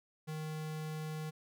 square tone, 155.56 Hz, D#3, in tune, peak -39 dBFS, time 0.27-1.31 s, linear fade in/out 20 ms, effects none

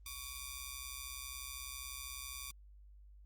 5% pulse ring-modulated tone, 1184 Hz, D6, 14 cents sharp, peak -29 dBFS, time 0.06-2.51 s, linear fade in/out 2 ms, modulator 1250 Hz, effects added 50 Hz sine -55 dBFS peak until 3.25 s + Opus 32 kbps

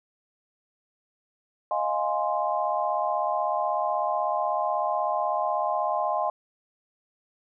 sine chord, F minor seventh, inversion third, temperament equal, 622.3 / 698.5 / 830.6 / 1046.5 Hz, Eb5 / F5 / Ab5 / C6, 0 / 0 / 0 / 0 cents, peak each -29 dBFS, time 1.71-6.3 s, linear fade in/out 2 ms, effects none

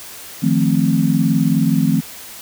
sine chord, F dominant seventh, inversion third, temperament equal with one note detuned, 155.56 / 174.61 / 220 / 262.5 Hz, Eb3 / F3 / A3 / C4, 0 / 0 / 0 / +6 cents, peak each -18 dBFS, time 0.42-2.01 s, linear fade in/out 20 ms, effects white hiss -35 dBFS RMS until 2.41 s

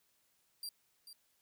sawtooth tone with echo, 4732 Hz, D8, 12 cents sharp, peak -38 dBFS, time 0.63-0.69 s, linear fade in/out 2 ms, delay 440 ms, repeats 1, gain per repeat -10 dB, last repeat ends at 1.13 s, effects white hiss -75 dBFS RMS until 1.41 s

